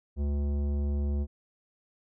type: tone with tanh clipping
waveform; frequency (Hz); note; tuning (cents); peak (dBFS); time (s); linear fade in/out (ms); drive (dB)
sine; 71.8; D2; -39; -28; 0.16-1.27; 50; 14
effects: none